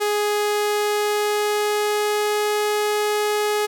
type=tone with pitch glide; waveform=sawtooth; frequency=416.3 to 419.4 Hz; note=G#4 to G#4; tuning=+4 to +17 cents; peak=-15 dBFS; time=0-3.67 s; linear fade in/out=20 ms; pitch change=+13 cents; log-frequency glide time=0.4-2.59 s; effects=none